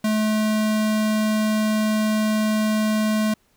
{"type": "tone", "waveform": "square", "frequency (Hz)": 215.4, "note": "A3", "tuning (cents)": -37, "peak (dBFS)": -19, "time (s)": [0.04, 3.34], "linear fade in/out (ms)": 5, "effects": ["pink hiss -63 dBFS RMS until 3.56 s"]}